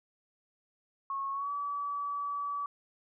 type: tone with pitch glide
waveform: sine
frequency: 1096 to 1146.5 Hz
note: C#6 to D6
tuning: -20 to -42 cents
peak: -32 dBFS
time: 1.1-2.66 s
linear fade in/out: 2 ms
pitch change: +78 cents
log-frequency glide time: 1.32-1.51 s
effects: none